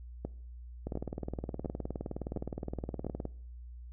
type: two click trains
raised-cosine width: 2 ms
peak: -23 / -22 dBFS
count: 47 / 5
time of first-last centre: 0.87-3.253 / 0.25-3.067 s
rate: 19.3 / 1.42 Hz
effects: noise-tail reverb RT60 0.6 s tail -22 dB re dry + added 60 Hz sine -44 dBFS peak until 3.92 s